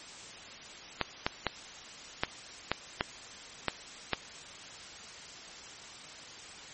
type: clicks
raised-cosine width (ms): 0.3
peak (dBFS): -10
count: 8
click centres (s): 1.013 / 1.265 / 1.467 / 2.235 / 2.716 / 3.009 / 3.683 / 4.133
effects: white hiss -47 dBFS RMS until 6.73 s + MP3 32 kbps